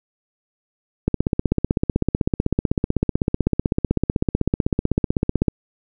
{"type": "click train", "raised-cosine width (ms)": 3, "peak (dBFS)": -4, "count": 71, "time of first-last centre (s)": [1.08, 5.483], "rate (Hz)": 15.9, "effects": []}